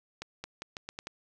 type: accelerating click train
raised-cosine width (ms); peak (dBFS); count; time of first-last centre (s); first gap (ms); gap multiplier
0.2; -21; 7; 0.22-1.071; 220; 0.82
effects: none